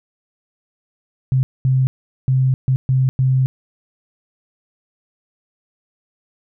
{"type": "tone bursts at uneven times", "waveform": "sine", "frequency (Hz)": 130.81, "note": "C3", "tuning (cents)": 0, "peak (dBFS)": -12, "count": 6, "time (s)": [[1.32, 1.43], [1.65, 1.87], [2.28, 2.54], [2.68, 2.76], [2.89, 3.09], [3.19, 3.46]], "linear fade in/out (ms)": 0, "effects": []}